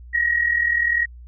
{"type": "tone pair together", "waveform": "sine", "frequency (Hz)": [1860.8, 1901], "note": ["A#6", "A#6"], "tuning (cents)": [-4, 33], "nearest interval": "unison", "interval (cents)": 37, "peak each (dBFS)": [-23, -18], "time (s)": [0.13, 1.06], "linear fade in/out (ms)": 20, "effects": ["added 60 Hz sine -38 dBFS peak until 1.27 s"]}